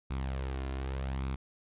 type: tone with flanger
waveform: sawtooth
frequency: 66.4 Hz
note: C2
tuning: 26 cents sharp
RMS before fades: -35 dBFS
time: 0.1-1.36 s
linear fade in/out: 10 ms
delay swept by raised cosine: 0.82 to 2.92 ms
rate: 0.85 Hz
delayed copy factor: +0.5
effects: resampled to 8000 Hz